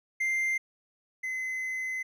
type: tone pair in turn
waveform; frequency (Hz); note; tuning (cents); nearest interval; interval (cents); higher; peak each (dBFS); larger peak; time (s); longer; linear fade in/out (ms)
triangle; 2093 / 2043; C7 / C7; 0 / -42; unison; 42; first; -24 / -29; first; 0.2-0.58 / 1.23-2.03; second; 10
effects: none